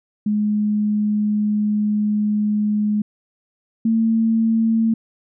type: tone pair in turn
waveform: sine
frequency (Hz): 210 / 225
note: G#3 / A3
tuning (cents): +19 / +39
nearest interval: minor second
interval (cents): 120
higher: second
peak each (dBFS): -16 / -14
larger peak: second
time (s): 0.26-3.02 / 3.85-4.94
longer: first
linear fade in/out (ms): 5
effects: none